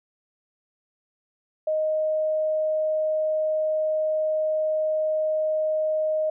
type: tone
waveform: sine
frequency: 622.3 Hz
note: D#5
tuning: in tune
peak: -21 dBFS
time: 1.67-6.3 s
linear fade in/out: 5 ms
effects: none